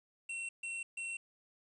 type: tone bursts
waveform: square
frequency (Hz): 2718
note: F7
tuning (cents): -48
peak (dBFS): -39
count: 3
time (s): 0.29-1.17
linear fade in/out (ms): 5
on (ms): 200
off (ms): 140
effects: resampled to 24000 Hz + 11-bit